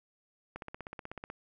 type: click train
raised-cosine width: 0.5 ms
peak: -26 dBFS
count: 13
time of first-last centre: 0.56-1.301 s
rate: 16.2 Hz
effects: none